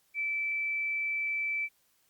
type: tone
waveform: sine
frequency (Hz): 2320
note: D7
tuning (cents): -22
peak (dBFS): -29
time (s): 0.14-1.69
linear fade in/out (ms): 50
effects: white hiss -70 dBFS RMS until 2.09 s + Opus 48 kbps